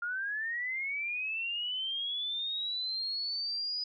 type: linear sweep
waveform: sine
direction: up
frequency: 1396.9 to 4978 Hz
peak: -32 dBFS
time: 0.02-3.84 s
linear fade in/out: 5 ms
effects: none